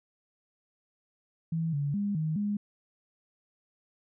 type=tone with pitch steps; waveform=sine; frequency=163.4 / 143.1 / 203 / 156.7 / 205.9 Hz; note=E3 / D3 / G#3 / D#3 / G#3; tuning=-15 / -45 / -39 / +13 / -15 cents; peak=-27 dBFS; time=1.52-2.57 s; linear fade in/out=5 ms; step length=210 ms; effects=none